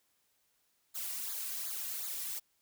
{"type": "noise with flanger", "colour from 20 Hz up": "blue", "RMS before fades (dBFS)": -39, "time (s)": [0.94, 2.4], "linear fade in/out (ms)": 20, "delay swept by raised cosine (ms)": [0.35, 2.35], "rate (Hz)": 2.7, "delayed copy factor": -0.95, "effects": ["white hiss -75 dBFS RMS until 2.61 s"]}